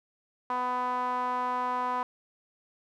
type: tone with band-pass filter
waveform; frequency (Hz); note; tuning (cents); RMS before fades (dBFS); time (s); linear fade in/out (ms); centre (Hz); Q
sawtooth; 249.6; B3; +19; -30; 0.5-2.03; 2; 1000; 4.7
effects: none